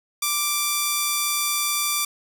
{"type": "tone", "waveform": "5% pulse", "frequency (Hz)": 1174.7, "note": "D6", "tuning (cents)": 0, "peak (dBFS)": -9, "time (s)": [0.22, 2.05], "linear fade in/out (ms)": 5, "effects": []}